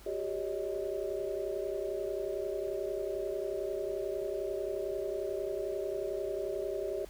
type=tone cluster; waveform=sine; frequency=370.6 / 401.8 / 564 / 628 Hz; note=F#4 / G4 / C#5 / D#5; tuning=+3 / +43 / +30 / +16 cents; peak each=-39 / -36 / -40 / -39 dBFS; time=0.06-7.05 s; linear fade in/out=5 ms; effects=added 50 Hz sine -55 dBFS peak until 7.09 s + pink hiss -56 dBFS RMS until 7.09 s